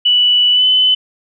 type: tone with pitch glide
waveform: sine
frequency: 2960 to 3020 Hz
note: F#7 to F#7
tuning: 0 to +35 cents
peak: -8 dBFS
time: 0.05-0.95 s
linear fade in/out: 10 ms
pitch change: +35 cents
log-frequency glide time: 0.52-0.65 s
effects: none